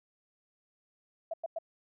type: tone bursts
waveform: sine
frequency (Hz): 659.3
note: E5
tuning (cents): 0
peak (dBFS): -32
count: 3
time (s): 1.31-1.587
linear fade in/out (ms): 5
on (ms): 27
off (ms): 98
effects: none